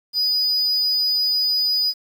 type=tone; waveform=triangle; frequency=4953 Hz; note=D#8; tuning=9 cents flat; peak=-16 dBFS; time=0.13-1.94 s; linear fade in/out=50 ms; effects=8-bit